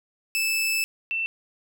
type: tone pair in turn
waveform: sawtooth / sine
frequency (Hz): 2628 / 2680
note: E7 / E7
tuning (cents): -6 / +28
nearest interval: unison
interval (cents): 34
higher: second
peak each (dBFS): -19 / -24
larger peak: first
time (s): 0.35-0.84 / 1.11-1.26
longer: first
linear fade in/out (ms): 0
effects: none